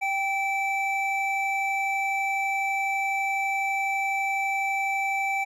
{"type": "tone pair together", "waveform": "triangle", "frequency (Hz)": [784, 2320], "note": ["G5", "D7"], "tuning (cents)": [0, -22], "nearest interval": "octave + perfect fifth", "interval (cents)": 1878, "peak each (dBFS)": -25, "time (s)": [0.01, 5.45], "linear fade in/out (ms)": 20, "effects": []}